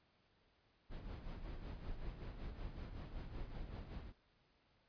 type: noise with tremolo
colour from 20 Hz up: brown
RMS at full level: -45 dBFS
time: 0.89-4.13 s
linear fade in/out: 50 ms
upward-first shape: sine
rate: 5.3 Hz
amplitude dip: 55%
effects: pink hiss -75 dBFS RMS until 4.88 s + resampled to 11025 Hz